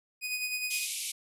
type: tone with tremolo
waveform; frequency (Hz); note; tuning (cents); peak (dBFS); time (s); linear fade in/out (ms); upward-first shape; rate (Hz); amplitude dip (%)
sawtooth; 2490; D#7; +1; -26; 0.21-0.87; 50; sine; 9.7; 50
type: band-pass noise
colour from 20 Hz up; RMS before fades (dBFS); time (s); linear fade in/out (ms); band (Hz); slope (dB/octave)
white; -36; 0.7-1.12; 10; 2200 to 12000; 96
effects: none

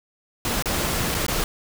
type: noise with dropouts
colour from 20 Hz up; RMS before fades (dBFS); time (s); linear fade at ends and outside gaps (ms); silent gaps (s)
pink; -24; 0.45-1.44; 1; 0.624-0.657 / 1.144-1.148 / 1.265-1.282
effects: none

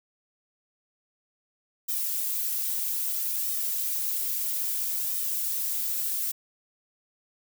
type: noise with flanger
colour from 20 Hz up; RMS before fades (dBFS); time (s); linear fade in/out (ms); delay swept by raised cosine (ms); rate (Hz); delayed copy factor
violet; -29; 1.88-6.32; 10; 1.6 to 5.5; 0.61; +0.85
effects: none

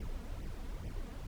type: noise with flanger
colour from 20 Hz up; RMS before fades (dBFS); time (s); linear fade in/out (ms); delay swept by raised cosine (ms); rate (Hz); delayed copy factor
brown; -41; 0-1.27; 5; 0.35 to 4.25; 2.3; +0.75
effects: none

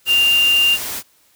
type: tone in noise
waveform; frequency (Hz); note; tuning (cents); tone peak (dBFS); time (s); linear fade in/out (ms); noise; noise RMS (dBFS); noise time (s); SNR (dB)
sine; 2794; F7; 0; -11; 0.06-0.78; 50; white; -26; 0.05-1.03; +12
effects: white hiss -56 dBFS RMS until 1.35 s

